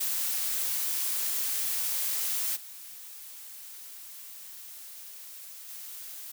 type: noise with level steps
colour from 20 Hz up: blue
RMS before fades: -30 / -45 / -42 dBFS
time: 0-6.32 s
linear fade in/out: 10 ms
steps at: 2.55 / 5.68 s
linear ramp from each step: 20 ms
effects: none